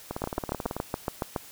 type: two click trains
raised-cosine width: 1 ms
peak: -17 / -13 dBFS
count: 13 / 9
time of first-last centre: 0.11-0.766 / 0.24-1.362 s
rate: 18.3 / 7.13 Hz
effects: white hiss -48 dBFS RMS until 1.51 s